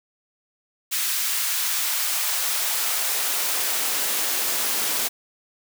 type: noise with high-pass filter sweep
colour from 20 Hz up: white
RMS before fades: -24 dBFS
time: 0.91-5.09 s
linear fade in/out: 20 ms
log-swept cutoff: 1600 to 200 Hz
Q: 0.74
effects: none